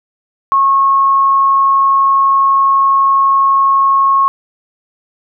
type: tone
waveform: sine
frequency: 1092 Hz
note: C#6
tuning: 26 cents flat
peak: -7 dBFS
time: 0.52-4.28 s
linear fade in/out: 0 ms
effects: none